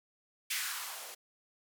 violet noise with band-pass filter sweep, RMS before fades -39 dBFS, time 0.5-1.15 s, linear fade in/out 10 ms, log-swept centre 2200 to 470 Hz, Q 2, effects none

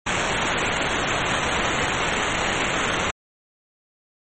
blue noise with sample-and-hold, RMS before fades -23 dBFS, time 0.06-3.11 s, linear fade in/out 10 ms, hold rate 4900 Hz, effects low-pass 12000 Hz 12 dB/octave + MP3 32 kbps

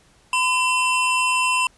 square tone pair together, 1012 / 2702 Hz, B5 / E7, +42 / +42 cents, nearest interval octave + perfect fourth, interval 1700 cents, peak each -21 dBFS, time 0.33-1.67 s, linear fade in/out 2 ms, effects pink hiss -56 dBFS RMS until 1.77 s + resampled to 24000 Hz

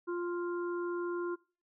harmonic tone, 349.2 Hz, F4, in tune, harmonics 1 / 3 / 4, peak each -33 / -43 / -45 dBFS, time 0.07-1.36 s, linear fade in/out 20 ms, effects noise-tail reverb RT60 0.4 s tail -23 dB re dry

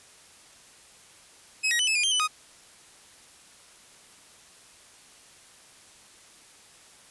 sawtooth tone with pitch steps, 2557 / 1894 / 2994 / 2605 / 2426 / 3153 / 2998 / 1248 Hz, D#7 / A#6 / F#7 / E7 / D#7 / G7 / F#7 / D#6, +47 / +27 / +20 / -21 / -44 / +9 / +22 / +5 cents, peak -19 dBFS, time 1.63-2.278 s, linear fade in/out 20 ms, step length 81 ms, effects white hiss -53 dBFS RMS until 7.1 s + resampled to 24000 Hz

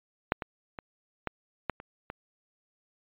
clicks, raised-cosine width 0.5 ms, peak -8 / -19 / -23 / -15 / -13 / -27 / -22 dBFS, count 7, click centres 0.321 / 0.422 / 0.788 / 1.273 / 1.697 / 1.801 / 2.101 s, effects resampled to 8000 Hz

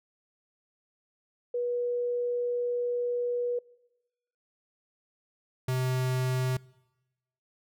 sine / square tone pair in turn, 485.3 / 128.54 Hz, B4 / C3, -30 / -30 cents, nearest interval octave + major seventh, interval 2300 cents, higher first, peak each -27 dBFS, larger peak neither, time 1.54-3.59 / 5.68-6.57 s, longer first, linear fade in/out 5 ms, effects noise-tail reverb RT60 1.0 s tail -23 dB re dry

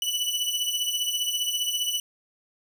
sawtooth beating tone pair, 2960 / 2975 Hz, F#7 / F#7, 0 / +9 cents, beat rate 15 Hz, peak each -24 / -26 dBFS, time 0.02-2 s, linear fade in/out 2 ms, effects none

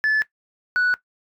sine tone pair in turn, 1734 / 1477.6 Hz, A6 / F#6, -26 / -3 cents, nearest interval minor third, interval 277 cents, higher first, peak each -14 dBFS, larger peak neither, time 0.04-0.22 / 0.76-0.94 s, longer neither, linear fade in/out 0 ms, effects noise-tail reverb RT60 0.1 s tail -18 dB re dry + tanh soft clip ceiling -15 dBFS

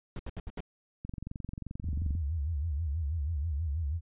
brown noise bursts, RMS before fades -37 dBFS, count 5, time 0.16-0.605 s, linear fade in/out 2 ms, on 33 ms, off 70 ms
click train, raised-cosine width 5 ms, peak -26 dBFS, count 26, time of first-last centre 1.05-2.151 s, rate 22.7 Hz
sine tone with vibrato, 76.8 Hz, D#2, 22 cents flat, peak -29 dBFS, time 1.82-4.01 s, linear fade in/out 50 ms, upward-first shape sine, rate 6.2 Hz, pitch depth 190 cents each way
effects resampled to 8000 Hz

